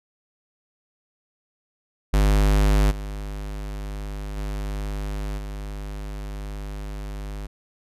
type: tone with level steps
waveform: square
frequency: 50.6 Hz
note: G#1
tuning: 44 cents flat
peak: -16 / -30 / -27 / -31 dBFS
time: 2.13-7.47 s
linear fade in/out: 10 ms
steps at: 2.9 / 4.36 / 5.37 s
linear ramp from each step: 20 ms
effects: resampled to 32000 Hz